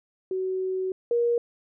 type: tone pair in turn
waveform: sine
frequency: 375.1 / 473.5 Hz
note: F#4 / A#4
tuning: +24 / +27 cents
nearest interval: major third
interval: 403 cents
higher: second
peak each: -25 / -20 dBFS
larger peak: second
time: 0.31-0.92 / 1.11-1.38 s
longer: first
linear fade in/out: 2 ms
effects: none